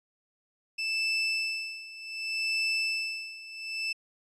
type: tone with tremolo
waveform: 30% pulse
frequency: 2641 Hz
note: E7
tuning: 3 cents sharp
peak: -23 dBFS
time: 0.78-3.93 s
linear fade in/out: 10 ms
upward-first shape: sine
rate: 0.66 Hz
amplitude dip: 85%
effects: resampled to 22050 Hz